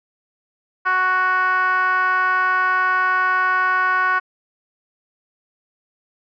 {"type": "tone with band-pass filter", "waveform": "10% pulse", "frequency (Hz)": 370.4, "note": "F#4", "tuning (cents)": 2, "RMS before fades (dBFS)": -18, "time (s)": [0.85, 4.2], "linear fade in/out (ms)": 20, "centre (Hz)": 1300, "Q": 9.4, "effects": ["resampled to 11025 Hz"]}